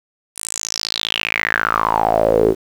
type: tone with band-pass filter sweep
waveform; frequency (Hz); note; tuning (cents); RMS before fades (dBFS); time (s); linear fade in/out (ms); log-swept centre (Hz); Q
sawtooth; 55; A1; 0; -18; 0.35-2.55; 50; 10000 to 370; 7.3
effects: 7-bit